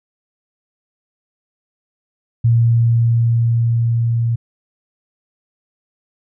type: tone with level ramp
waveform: sine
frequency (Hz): 116.54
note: A#2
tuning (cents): 0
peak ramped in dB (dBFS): -9 to -14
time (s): 2.44-4.36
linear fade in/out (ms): 10
effects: none